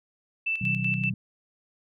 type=tone with tremolo; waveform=sine; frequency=2653 Hz; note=E7; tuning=10 cents sharp; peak=-24 dBFS; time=0.46-1.1 s; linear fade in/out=10 ms; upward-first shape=square; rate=5.2 Hz; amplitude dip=60%
type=chord; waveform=sine; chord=B major; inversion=none; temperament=equal with one note detuned; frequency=123.47 / 155.56 / 187.58 Hz; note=B2 / D#3 / F#3; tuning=0 / 0 / +24 cents; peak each=-30 / -33 / -30 dBFS; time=0.61-1.14 s; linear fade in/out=5 ms
effects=none